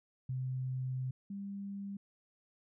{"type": "tone pair in turn", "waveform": "sine", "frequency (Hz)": [129.2, 199], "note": ["C3", "G3"], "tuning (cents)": [-21, 26], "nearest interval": "perfect fifth", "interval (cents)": 747, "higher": "second", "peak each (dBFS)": [-34, -39], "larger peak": "first", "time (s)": [[0.29, 1.11], [1.3, 1.97]], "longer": "first", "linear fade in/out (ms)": 5, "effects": []}